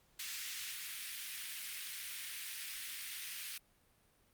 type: high-pass noise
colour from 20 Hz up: pink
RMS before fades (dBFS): -44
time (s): 0.19-3.58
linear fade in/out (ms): 5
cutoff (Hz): 1900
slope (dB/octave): 24
effects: pink hiss -71 dBFS RMS until 4.33 s + Opus 48 kbps